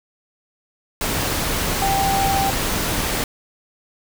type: tone in noise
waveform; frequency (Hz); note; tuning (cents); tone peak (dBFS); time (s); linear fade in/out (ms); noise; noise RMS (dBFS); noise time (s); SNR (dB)
sine; 784; G5; 0; -18; 1.82-2.5; 2; pink; -22; 1.01-3.24; +1
effects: none